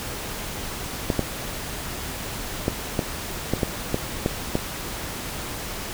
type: clicks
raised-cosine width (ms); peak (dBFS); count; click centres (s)
2; -7; 9; 1.102 / 1.193 / 2.681 / 2.992 / 3.536 / 3.632 / 3.944 / 4.261 / 4.554
effects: pink hiss -32 dBFS RMS until 5.93 s